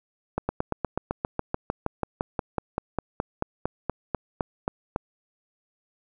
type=slowing click train; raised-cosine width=1 ms; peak=-11 dBFS; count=26; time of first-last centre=0.38-4.961 s; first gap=110 ms; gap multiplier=1.04; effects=none